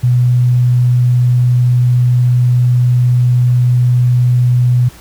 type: tone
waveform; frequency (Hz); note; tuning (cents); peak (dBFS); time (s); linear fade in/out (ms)
sine; 123.47; B2; 0; -7; 0.03-4.89; 10
effects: added 60 Hz sine -41 dBFS peak until 5 s + pink hiss -39 dBFS RMS until 5 s